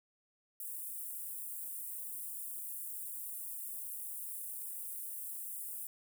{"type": "high-pass noise", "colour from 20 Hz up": "white", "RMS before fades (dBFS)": -43, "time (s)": [0.6, 5.87], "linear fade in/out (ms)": 2, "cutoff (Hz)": 8600, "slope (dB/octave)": 48, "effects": []}